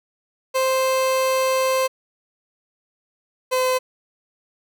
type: tone pair in turn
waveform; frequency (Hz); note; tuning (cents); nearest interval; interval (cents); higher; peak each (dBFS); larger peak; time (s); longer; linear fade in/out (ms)
30% pulse; 523.3 / 512.5; C5 / C5; 0 / -36; unison; 36; first; -15; neither; 0.54-1.88 / 3.51-3.79; first; 20
effects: none